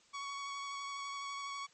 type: tone with vibrato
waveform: sawtooth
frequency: 1119 Hz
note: C#6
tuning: 16 cents sharp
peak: -36 dBFS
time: 0.13-1.67 s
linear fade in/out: 20 ms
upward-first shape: triangle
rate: 12 Hz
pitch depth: 16 cents each way
effects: white hiss -66 dBFS RMS until 1.73 s + MP3 32 kbps